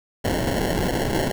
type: noise with sample-and-hold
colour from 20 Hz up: violet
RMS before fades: -23 dBFS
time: 0.24-1.32 s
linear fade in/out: 10 ms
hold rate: 1225 Hz
effects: none